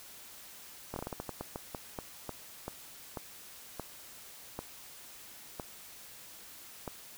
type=slowing click train; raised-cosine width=1 ms; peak=-23 dBFS; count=19; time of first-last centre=0.94-6.878 s; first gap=22 ms; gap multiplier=1.27; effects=white hiss -51 dBFS RMS until 7.17 s